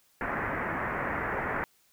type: low-pass noise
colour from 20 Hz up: white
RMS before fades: -32 dBFS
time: 0.21-1.64 s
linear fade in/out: 0 ms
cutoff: 2000 Hz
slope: 48 dB/octave
effects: white hiss -66 dBFS RMS until 1.92 s